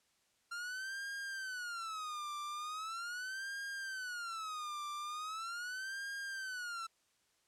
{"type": "tone with vibrato", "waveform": "45% pulse", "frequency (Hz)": 1381, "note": "F6", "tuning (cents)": -20, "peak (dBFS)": -40, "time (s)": [0.51, 6.87], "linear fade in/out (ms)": 10, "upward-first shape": "sine", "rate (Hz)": 0.4, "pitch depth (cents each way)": 270, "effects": ["white hiss -75 dBFS RMS until 7.47 s", "low-pass 9000 Hz 12 dB/octave"]}